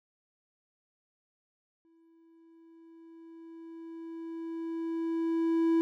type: tone with exponential growth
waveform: triangle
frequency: 329.6 Hz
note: E4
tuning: in tune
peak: -20 dBFS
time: 1.85-5.81 s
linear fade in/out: 0 ms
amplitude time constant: 860 ms
effects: none